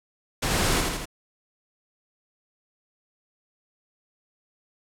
pink noise with echo, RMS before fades -25 dBFS, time 0.42-0.81 s, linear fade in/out 10 ms, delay 82 ms, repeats 3, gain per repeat -3 dB, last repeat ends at 1.056 s, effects low-pass 11000 Hz 12 dB/octave

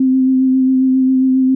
sine tone with vibrato, 260.9 Hz, C4, 5 cents flat, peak -9 dBFS, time 0-1.55 s, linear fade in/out 5 ms, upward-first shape sine, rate 7.4 Hz, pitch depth 17 cents each way, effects none

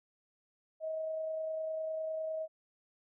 sine tone with amplitude modulation, 635 Hz, D#5, 35 cents sharp, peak -33 dBFS, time 0.8-2.48 s, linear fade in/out 50 ms, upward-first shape sine, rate 29.9 Hz, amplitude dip 25%, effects none

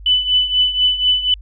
sine tone with tremolo, 2995 Hz, F#7, 20 cents sharp, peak -9 dBFS, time 0.06-1.34 s, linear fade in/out 2 ms, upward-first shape triangle, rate 4.1 Hz, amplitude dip 80%, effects added 50 Hz sine -33 dBFS peak until 1.41 s

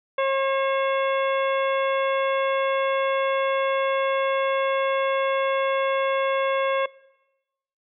harmonic tone with a mistuned harmonic, 540 Hz, C#5, 45 cents flat, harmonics 1 / 2 / 3 / 4 / 5 / 6, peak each -21 / -26 / -33 / -32 / -36 / -39 dBFS, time 0.18-6.86 s, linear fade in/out 5 ms, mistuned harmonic 6, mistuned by +89 cents, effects noise-tail reverb RT60 1.0 s tail -22 dB re dry

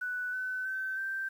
sine tone with pitch steps, 1486 / 1512 / 1538.4 / 1565.3 Hz, F#6 / F#6 / G6 / G6, +7 / +37 / -33 / -3 cents, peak -32 dBFS, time 0.01-1.29 s, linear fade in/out 10 ms, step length 320 ms, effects 10-bit

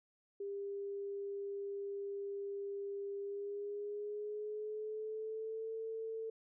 sine tone with pitch glide, 400 to 446.4 Hz, G4 to A4, +35 to +25 cents, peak -39 dBFS, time 0.4-6.3 s, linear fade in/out 5 ms, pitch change +190 cents, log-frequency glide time 3.2-5.71 s, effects none

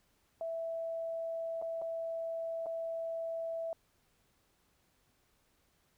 sine tone with dropouts, 659.3 Hz, E5, in tune, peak -35 dBFS, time 0.41-3.73 s, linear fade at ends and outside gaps 1 ms, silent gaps 1.616-1.623 / 1.816-1.82 / 2.66-2.666 s, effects pink hiss -73 dBFS RMS until 5.97 s

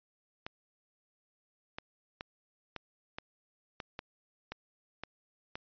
clicks, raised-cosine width 0.3 ms, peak -23 dBFS, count 10, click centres 0.465 / 1.785 / 2.209 / 2.763 / 3.185 / 3.802 / 3.991 / 4.52 / 5.036 / 5.555 s, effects resampled to 11025 Hz

